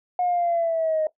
sine linear sweep, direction down, 723 to 618 Hz, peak -19 dBFS, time 0.19-1.07 s, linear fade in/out 2 ms, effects noise-tail reverb RT60 0.1 s tail -17 dB re dry + tanh soft clip ceiling -15 dBFS

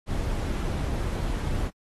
brown noise, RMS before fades -28 dBFS, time 0.06-1.71 s, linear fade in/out 50 ms, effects AAC 32 kbps

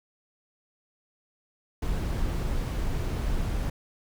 brown noise, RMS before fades -28 dBFS, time 1.82-3.7 s, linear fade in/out 5 ms, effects none

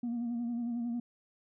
sine tone with vibrato, 237 Hz, A#3, 29 cents sharp, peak -30 dBFS, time 0.03-1 s, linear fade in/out 5 ms, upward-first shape sine, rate 11 Hz, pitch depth 41 cents each way, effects tanh soft clip ceiling -30 dBFS

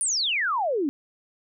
sine exponential sweep, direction down, 9840 to 264.4 Hz, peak -22 dBFS, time 0.01-0.89 s, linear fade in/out 0 ms, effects none

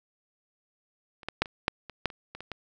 clicks, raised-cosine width 0.3 ms, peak -30 / -15 / -7 / -25 / -7 / -25 / -9 / -28 / -24 / -24 / -20 dBFS, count 11, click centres 1.232 / 1.286 / 1.42 / 1.458 / 1.681 / 1.897 / 2.057 / 2.102 / 2.35 / 2.406 / 2.517 s, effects none

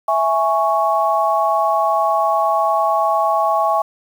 sine chord, C# minor, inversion first, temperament equal, 659.3 / 830.6 / 1108.7 Hz, E5 / G#5 / C#6, 0 / 0 / 0 cents, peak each -18 dBFS, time 0.08-3.82 s, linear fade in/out 5 ms, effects 7-bit

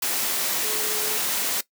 sine tone in noise, 428.5 Hz, A4, 46 cents flat, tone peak -34 dBFS, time 0.64-1.18 s, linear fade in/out 5 ms, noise white, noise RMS -25 dBFS, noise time 0.02-1.61 s, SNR -12 dB, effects noise-tail reverb RT60 0.1 s tail -18 dB re dry + high-pass 200 Hz 12 dB/octave

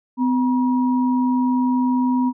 sine tone pair together, 253.6 / 957.5 Hz, B3 / A#5, +46 / +46 cents, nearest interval octave + major seventh, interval 2300 cents, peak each -16 / -25 dBFS, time 0.17-2.33 s, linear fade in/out 50 ms, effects none

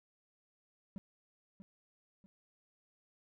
triangle tone with echo, 193.5 Hz, G3, 22 cents flat, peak -38 dBFS, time 0.96-0.98 s, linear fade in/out 0 ms, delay 640 ms, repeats 2, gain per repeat -9 dB, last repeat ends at 2.26 s, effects none

